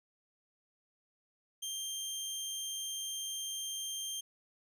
20% pulse tone, 3174 Hz, G7, 21 cents sharp, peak -32 dBFS, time 1.62-4.21 s, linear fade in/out 10 ms, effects none

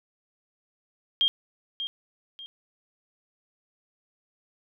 sine tone with echo, 3213 Hz, G7, 42 cents sharp, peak -19 dBFS, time 1.21-1.28 s, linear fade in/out 0 ms, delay 590 ms, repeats 2, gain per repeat -10 dB, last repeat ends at 2.46 s, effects none

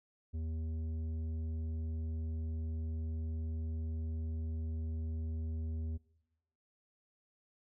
sine tone with tanh clipping, 80.1 Hz, E2, 49 cents flat, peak -37 dBFS, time 0.33-5.98 s, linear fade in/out 20 ms, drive 9 dB, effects noise-tail reverb RT60 0.9 s tail -22 dB re dry

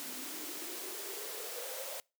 white noise with high-pass filter sweep, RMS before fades -42 dBFS, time 0-2 s, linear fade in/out 0 ms, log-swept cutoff 250 to 580 Hz, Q 8.1, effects noise-tail reverb RT60 0.3 s tail -26 dB re dry

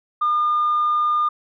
sine tone, 1211 Hz, D#6, 47 cents flat, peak -15 dBFS, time 0.21-1.29 s, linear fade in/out 10 ms, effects tanh soft clip ceiling -13 dBFS

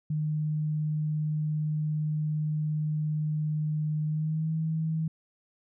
sine tone with pitch glide, 152.9 to 159.58 Hz, D#3 to D#3, -30 to +44 cents, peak -26 dBFS, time 0.1-5.08 s, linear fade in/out 5 ms, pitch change +74 cents, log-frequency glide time 4.06-4.52 s, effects none

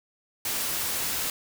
white noise, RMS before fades -29 dBFS, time 0.45-1.3 s, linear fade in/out 2 ms, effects none

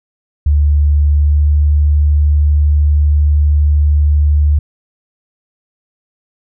sine tone with pitch glide, 73.3 to 73.94 Hz, D2 to D2, -3 to +12 cents, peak -7 dBFS, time 0.46-4.59 s, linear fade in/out 5 ms, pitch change +15 cents, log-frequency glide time 1.14-1.43 s, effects none

